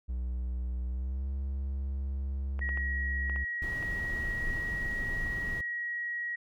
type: tone with pitch glide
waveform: triangle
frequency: 61.74 to 67.72 Hz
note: B1 to C#2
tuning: 0 to -40 cents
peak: -29 dBFS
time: 0.08-3.45 s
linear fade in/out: 20 ms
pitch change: +160 cents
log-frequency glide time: 0.87-1.29 s
type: clicks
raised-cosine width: 0.5 ms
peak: -28 dBFS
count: 6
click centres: 2.592 / 2.691 / 2.774 / 3.297 / 3.361 / 3.827 s
type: tone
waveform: sine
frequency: 1904 Hz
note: A#6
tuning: 36 cents sharp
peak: -32 dBFS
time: 2.61-6.36 s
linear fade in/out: 10 ms
type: noise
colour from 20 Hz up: brown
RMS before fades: -37 dBFS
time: 3.62-5.61 s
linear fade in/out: 2 ms
effects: none